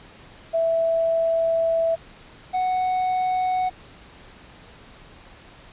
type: tone pair in turn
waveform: sine / triangle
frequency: 659 / 739.7 Hz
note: E5 / F#5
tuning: -1 / -1 cents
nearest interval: major second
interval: 200 cents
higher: second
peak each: -18 / -18 dBFS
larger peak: neither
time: 0.53-1.96 / 2.53-3.7 s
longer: first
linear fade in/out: 20 ms
effects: pink hiss -47 dBFS RMS until 5.72 s + resampled to 8000 Hz